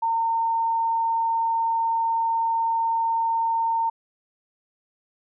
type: tone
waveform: sine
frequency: 912 Hz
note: A#5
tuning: 38 cents flat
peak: -20 dBFS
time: 0.02-3.9 s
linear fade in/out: 10 ms
effects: none